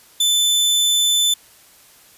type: tone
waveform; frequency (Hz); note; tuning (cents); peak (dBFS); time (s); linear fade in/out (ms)
sawtooth; 3520; A7; 0; -11; 0.2-1.34; 5
effects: white hiss -49 dBFS RMS until 2.17 s + resampled to 32000 Hz